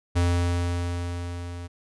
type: tone with level ramp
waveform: square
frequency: 87.31 Hz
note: F2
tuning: in tune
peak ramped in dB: -19 to -35 dBFS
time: 0.15-1.68 s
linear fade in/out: 20 ms
effects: resampled to 24000 Hz